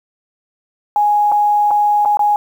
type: tone with dropouts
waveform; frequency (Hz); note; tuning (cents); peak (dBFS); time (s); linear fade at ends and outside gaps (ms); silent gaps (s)
sine; 830.6; G#5; 0; -10; 0.96-2.36; 1; 1.317-1.321 / 1.708-1.712 / 2.05-2.057 / 2.171-2.193
effects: 7-bit